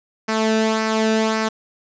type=tone with flanger; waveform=sawtooth; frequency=220 Hz; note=A3; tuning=in tune; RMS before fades=-19 dBFS; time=0.28-1.49 s; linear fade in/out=10 ms; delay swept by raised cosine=0.28 to 0.95 ms; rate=1.8 Hz; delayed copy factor=-0.55; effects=resampled to 16000 Hz + 8-bit